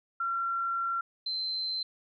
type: tone pair in turn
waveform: sine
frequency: 1366 / 4093 Hz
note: F6 / C8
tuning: -39 / -39 cents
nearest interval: octave + perfect fifth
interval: 1900 cents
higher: second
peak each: -28 / -30 dBFS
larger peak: first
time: 0.2-1.01 / 1.26-1.83 s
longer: first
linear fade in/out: 5 ms
effects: none